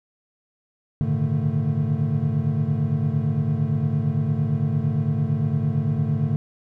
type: tone cluster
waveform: triangle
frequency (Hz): 102.4 / 115.4 / 144.1 / 152.9 / 222.1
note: G#2 / A#2 / D3 / D#3 / A3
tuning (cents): -24 / -17 / -33 / -30 / +16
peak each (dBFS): -26 / -28 / -21 / -24 / -26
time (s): 1.01-6.36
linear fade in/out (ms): 0
effects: none